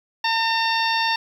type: harmonic tone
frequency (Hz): 907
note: A#5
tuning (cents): -48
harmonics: 1 / 2 / 3 / 4 / 5 / 6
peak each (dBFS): -22 / -25 / -27 / -28 / -29 / -30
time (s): 0.24-1.16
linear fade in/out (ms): 5
effects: 8-bit